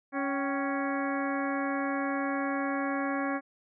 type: harmonic tone with a mistuned harmonic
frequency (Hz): 277.7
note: C#4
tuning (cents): +3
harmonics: 1 / 2 / 3 / 4 / 5 / 6 / 7 / 8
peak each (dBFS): -31 / -36 / -37 / -37 / -41 / -38 / -44 / -43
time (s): 0.12-3.41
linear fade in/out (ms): 50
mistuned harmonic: 3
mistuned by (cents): -110
effects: none